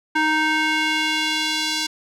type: tone with band-pass filter sweep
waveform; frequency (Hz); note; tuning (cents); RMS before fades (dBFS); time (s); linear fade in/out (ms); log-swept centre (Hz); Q
square; 311.1; D#4; 0; -21; 0.15-1.87; 10; 1500 to 4600; 1.4
effects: none